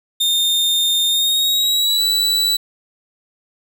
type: tone with pitch glide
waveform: 40% pulse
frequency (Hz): 3642 to 3949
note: A#7 to B7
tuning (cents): -41 to -1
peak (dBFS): -13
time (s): 0.2-2.57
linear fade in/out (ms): 10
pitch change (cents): +140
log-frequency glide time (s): 1.07-2.02
effects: none